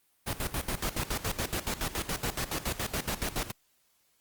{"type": "noise with tremolo", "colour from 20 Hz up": "pink", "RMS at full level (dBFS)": -31, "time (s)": [0.26, 3.52], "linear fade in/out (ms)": 20, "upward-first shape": "square", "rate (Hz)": 7.1, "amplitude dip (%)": 80, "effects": ["white hiss -70 dBFS RMS until 4.2 s", "Opus 32 kbps"]}